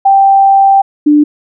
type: tone pair in turn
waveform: sine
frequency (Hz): 784 / 296.6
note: G5 / D4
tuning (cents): 0 / +17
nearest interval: octave + perfect fourth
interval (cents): 1683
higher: first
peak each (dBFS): -3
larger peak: neither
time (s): 0.05-0.82 / 1.06-1.24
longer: first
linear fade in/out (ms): 10
effects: none

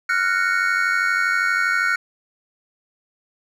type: chord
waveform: triangle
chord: Gb major seventh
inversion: third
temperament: just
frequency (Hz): 1387.5 / 1480 / 1850 / 2220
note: F6 / Gb6 / Bb6 / Db7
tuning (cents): -12 / 0 / -14 / +2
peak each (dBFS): -20 / -19 / -25 / -24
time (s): 0.09-1.96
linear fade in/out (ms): 5
effects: none

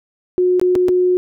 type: tone with dropouts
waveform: sine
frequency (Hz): 362.8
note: F#4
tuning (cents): -34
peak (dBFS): -11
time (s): 0.38-1.17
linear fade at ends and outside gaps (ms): 0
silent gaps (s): 0.597-0.614 / 0.753-0.759 / 0.884-0.89
effects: none

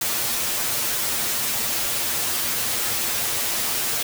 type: noise with comb filter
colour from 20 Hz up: white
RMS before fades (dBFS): -24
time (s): 0.01-4.03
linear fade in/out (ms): 5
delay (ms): 8.6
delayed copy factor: +0.75
effects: none

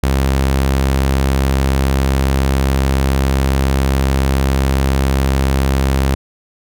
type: tone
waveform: sawtooth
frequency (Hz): 67.2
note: C2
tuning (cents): +47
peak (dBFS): -8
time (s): 0.03-6.15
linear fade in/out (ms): 5
effects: none

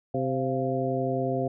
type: harmonic tone with a mistuned harmonic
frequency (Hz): 130.81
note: C3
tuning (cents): 0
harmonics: 1 / 2 / 3 / 4 / 5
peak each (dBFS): -31 / -31 / -31 / -31 / -31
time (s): 0.14-1.48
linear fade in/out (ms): 5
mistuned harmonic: 5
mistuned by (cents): +82
effects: none

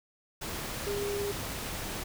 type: tone in noise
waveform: sine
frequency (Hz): 405.5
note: G#4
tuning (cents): -41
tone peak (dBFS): -31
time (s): 0.86-1.32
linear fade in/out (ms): 10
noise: pink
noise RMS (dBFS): -37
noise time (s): 0.41-2.04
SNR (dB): +3
effects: none

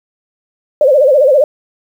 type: tone with vibrato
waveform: sine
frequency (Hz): 557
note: C#5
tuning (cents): +8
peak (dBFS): -5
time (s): 0.81-1.44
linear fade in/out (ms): 2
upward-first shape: sine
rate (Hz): 15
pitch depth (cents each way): 160
effects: 7-bit

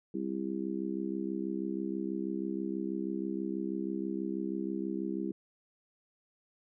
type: harmonic tone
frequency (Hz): 66.2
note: C2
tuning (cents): +21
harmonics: 3 / 4 / 5 / 6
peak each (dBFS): -37 / -39 / -36 / -41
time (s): 0.14-5.32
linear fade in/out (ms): 5
effects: none

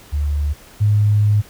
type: tone pair in turn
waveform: sine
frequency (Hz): 73 / 104.55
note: D2 / G#2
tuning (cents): -10 / +12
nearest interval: tritone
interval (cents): 622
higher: second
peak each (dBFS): -16 / -11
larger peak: second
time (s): 0.12-0.54 / 0.8-1.42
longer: second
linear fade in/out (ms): 20
effects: pink hiss -44 dBFS RMS until 1.49 s

